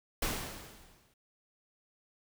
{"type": "noise with exponential decay", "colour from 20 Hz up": "pink", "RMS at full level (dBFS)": -31, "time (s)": [0.22, 1.14], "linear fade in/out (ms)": 5, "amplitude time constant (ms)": 200, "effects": []}